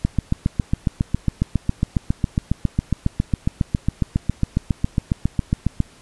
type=click train; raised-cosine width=5 ms; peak=-5 dBFS; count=43; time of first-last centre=0.05-5.803 s; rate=7.3 Hz; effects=pink hiss -49 dBFS RMS until 6.01 s + resampled to 24000 Hz